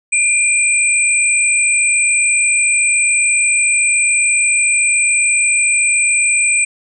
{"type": "tone pair together", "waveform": "sine", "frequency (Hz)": [2400, 8073], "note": ["D7", "B8"], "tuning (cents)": [37, 37], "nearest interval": "octave + major sixth", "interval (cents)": 2100, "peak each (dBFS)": [-13, -14], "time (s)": [0.12, 6.65], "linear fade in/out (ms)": 10, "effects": []}